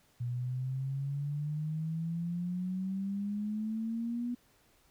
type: exponential sweep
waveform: sine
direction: up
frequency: 120 to 244.7 Hz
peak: -32 dBFS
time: 0.2-4.35 s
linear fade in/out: 10 ms
effects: pink hiss -67 dBFS RMS until 4.9 s